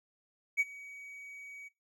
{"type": "tone with ADSR envelope", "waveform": "triangle", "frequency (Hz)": 2262, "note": "C#7", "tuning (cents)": 34, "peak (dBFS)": -21, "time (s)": [0.57, 1.69], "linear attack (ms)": 31, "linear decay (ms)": 34, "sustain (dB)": -23, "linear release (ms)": 19, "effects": ["noise-tail reverb RT60 0.2 s tail -18 dB re dry", "tanh soft clip ceiling -20 dBFS"]}